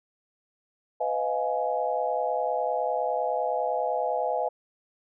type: chord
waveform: sine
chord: F half-diminished seventh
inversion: second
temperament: just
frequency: 502.9 / 628.6 / 698.5 / 838.1 Hz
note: Cb5 / Eb5 / F5 / Ab5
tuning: +31 / +18 / 0 / +16 cents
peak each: -30 dBFS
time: 1-4.49 s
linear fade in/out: 10 ms
effects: none